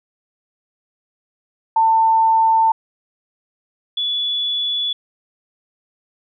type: tone pair in turn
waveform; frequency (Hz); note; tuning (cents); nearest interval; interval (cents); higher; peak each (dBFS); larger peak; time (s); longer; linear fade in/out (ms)
sine; 895 / 3427; A5 / A7; +29 / -46; octave + major seventh; 2325; second; -11 / -18; first; 1.76-2.72 / 3.97-4.93; neither; 5
effects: none